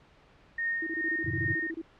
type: tone with tremolo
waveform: sine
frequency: 1845 Hz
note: A#6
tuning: 18 cents flat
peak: -26 dBFS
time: 0.58-1.71 s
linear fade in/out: 5 ms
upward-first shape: triangle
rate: 2.4 Hz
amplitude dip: 60%
type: tone bursts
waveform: sine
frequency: 327.3 Hz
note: E4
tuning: 12 cents flat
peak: -33 dBFS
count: 14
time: 0.82-1.817 s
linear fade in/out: 5 ms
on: 48 ms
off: 25 ms
type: chord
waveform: sine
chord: F# diminished seventh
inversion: none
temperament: just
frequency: 92.5 / 111 / 133.2 / 159.84 Hz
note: F#2 / A2 / C3 / Eb3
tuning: 0 / +16 / +31 / +47 cents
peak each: -36 / -35 / -36 / -40 dBFS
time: 1.24-1.55 s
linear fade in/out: 10 ms
effects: pink hiss -59 dBFS RMS until 1.99 s + low-pass 3000 Hz 12 dB/octave